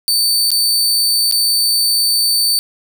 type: tone with dropouts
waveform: sawtooth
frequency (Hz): 4558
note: C#8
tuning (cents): +47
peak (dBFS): -9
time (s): 0.08-2.59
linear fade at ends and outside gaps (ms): 0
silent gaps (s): 0.505-0.516 / 1.313-1.323
effects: none